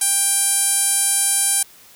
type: tone with band-pass filter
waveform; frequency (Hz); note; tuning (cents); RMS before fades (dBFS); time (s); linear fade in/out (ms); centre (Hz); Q
sawtooth; 790; G5; +13; -18; 0.01-1.63; 5; 9800; 4.4
effects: white hiss -47 dBFS RMS until 1.95 s